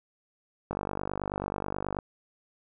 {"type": "click train", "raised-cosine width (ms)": 1, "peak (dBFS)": -17, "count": 64, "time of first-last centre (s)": [0.71, 1.988], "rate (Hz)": 49.3, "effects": []}